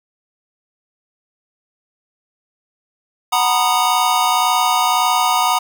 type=chord; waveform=square; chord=B major seventh; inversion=second; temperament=just; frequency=740.8 / 926 / 987.8 / 1234.7 Hz; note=F#5 / A#5 / B5 / D#6; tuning=+2 / -12 / 0 / -14 cents; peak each=-20 dBFS; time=3.32-5.59 s; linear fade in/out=10 ms; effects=7-bit